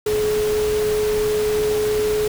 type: tone in noise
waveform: sine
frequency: 424.9 Hz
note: G#4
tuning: 40 cents sharp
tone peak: -17 dBFS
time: 0.06-2.28 s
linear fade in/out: 5 ms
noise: pink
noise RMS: -29 dBFS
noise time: 0.06-2.28 s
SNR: +9 dB
effects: none